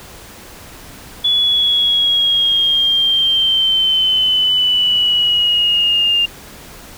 sine exponential sweep, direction down, 3422 to 2800 Hz, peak -11 dBFS, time 1.24-6.26 s, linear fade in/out 10 ms, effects pink hiss -37 dBFS RMS until 6.97 s

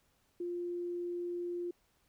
sine tone, 350 Hz, F4, 4 cents sharp, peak -35 dBFS, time 0.4-1.71 s, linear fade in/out 5 ms, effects pink hiss -73 dBFS RMS until 2.08 s

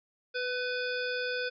harmonic tone with a mistuned harmonic, 496.8 Hz, B4, 10 cents sharp, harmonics 1 / 3 / 5 / 7 / 9 / 10, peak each -34 / -34 / -40 / -43 / -44 / -43 dBFS, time 0.34-1.5 s, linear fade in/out 20 ms, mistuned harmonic 3, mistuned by +16 cents, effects none

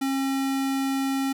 square tone, 270 Hz, C#4, 45 cents flat, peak -24 dBFS, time 0.01-1.33 s, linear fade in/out 10 ms, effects none

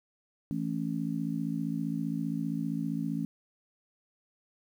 harmonic tone, 55.2 Hz, A1, 6 cents sharp, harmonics 3 / 4 / 5, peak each -34 / -34 / -34 dBFS, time 0.51-3.25 s, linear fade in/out 0 ms, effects 10-bit

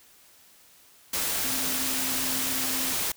sine tone in noise, 261.6 Hz, C4, in tune, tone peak -37 dBFS, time 1.44-2.93 s, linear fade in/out 5 ms, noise white, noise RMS -28 dBFS, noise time 1.13-3.12 s, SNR -12 dB, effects white hiss -56 dBFS RMS until 3.16 s

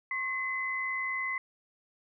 sine tone pair together, 1078 / 2035 Hz, C#6 / C7, -49 / -49 cents, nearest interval major seventh, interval 1100 cents, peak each -37 / -31 dBFS, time 0.11-1.38 s, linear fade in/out 2 ms, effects none

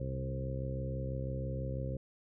harmonic tone with a mistuned harmonic, 66.1 Hz, C2, 18 cents sharp, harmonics 1 / 2 / 3 / 4 / 5 / 6 / 7 / 8, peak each -40 / -37 / -46 / -48 / -50 / -51 / -50 / -43 dBFS, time 0-1.97 s, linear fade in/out 5 ms, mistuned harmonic 2, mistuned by -22 cents, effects none

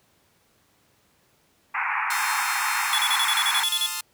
pink band-pass noise, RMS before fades -26 dBFS, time 1.74-3.64 s, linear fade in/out 10 ms, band 810 to 2500 Hz, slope 96 dB/octave
5% pulse chord, F dominant seventh, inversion first, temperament equal, 880 / 1046.5 / 1244.5 / 1396.9 Hz, A5 / C6 / Eb6 / F6, 0 / 0 / 0 / 0 cents, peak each -22 dBFS, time 2.1-4.01 s, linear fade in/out 5 ms
square tone bursts, 3400 Hz, G#7, 40 cents sharp, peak -22 dBFS, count 11, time 2.93-3.862 s, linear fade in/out 0 ms, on 52 ms, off 36 ms
effects pink hiss -63 dBFS RMS until 4.13 s + high-pass 80 Hz 12 dB/octave

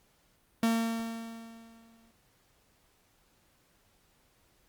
45% pulse tone with exponential decay, 227.9 Hz, A#3, 39 cents flat, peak -23 dBFS, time 0.63-2.11 s, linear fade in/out 2 ms, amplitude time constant 320 ms, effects pink hiss -68 dBFS RMS until 4.68 s + Opus 48 kbps

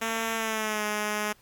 5% pulse tone with pitch glide, 225.6 to 210.5 Hz, A3 to G#3, +44 to +24 cents, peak -16 dBFS, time 0.01-1.33 s, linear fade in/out 10 ms, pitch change -120 cents, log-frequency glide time 0.35-0.84 s, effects pink hiss -60 dBFS RMS until 1.41 s + Opus 48 kbps

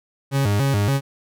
40% pulse tone with vibrato, 118.6 Hz, A#2, 30 cents sharp, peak -16 dBFS, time 0.31-1.01 s, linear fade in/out 50 ms, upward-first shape square, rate 3.5 Hz, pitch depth 260 cents each way, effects none

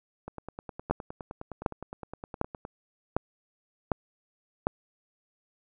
two click trains, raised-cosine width 1 ms, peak -10 / -24 dBFS, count 6 / 24, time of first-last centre 0.91-4.669 / 0.28-2.651 s, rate 1.33 / 9.7 Hz, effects none

